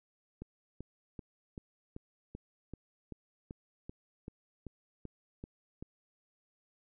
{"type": "click train", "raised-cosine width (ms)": 3, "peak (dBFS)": -30, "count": 15, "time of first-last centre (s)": [0.42, 5.825], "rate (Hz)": 2.59, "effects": []}